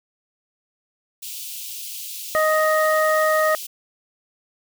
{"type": "high-pass noise", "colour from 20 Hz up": "white", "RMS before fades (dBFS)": -33, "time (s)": [1.22, 3.67], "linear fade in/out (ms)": 10, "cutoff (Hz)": 2600, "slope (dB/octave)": 48}
{"type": "harmonic tone", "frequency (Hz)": 624, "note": "D#5", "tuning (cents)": 5, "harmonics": [1, 2, 3], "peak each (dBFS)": [-18, -21, -23], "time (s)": [2.35, 3.55], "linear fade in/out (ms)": 0}
{"effects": []}